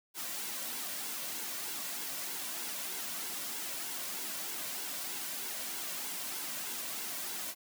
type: noise with flanger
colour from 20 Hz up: white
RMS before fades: -39 dBFS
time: 0.14-7.55 s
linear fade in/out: 50 ms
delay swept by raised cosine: 1.6 to 2.42 ms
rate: 3.2 Hz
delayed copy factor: -0.5
effects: high-pass 200 Hz 12 dB/octave